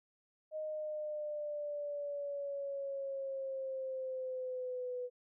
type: exponential sweep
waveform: sine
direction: down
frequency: 622.3 to 493.9 Hz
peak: -37 dBFS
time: 0.51-5.1 s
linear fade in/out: 50 ms
effects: none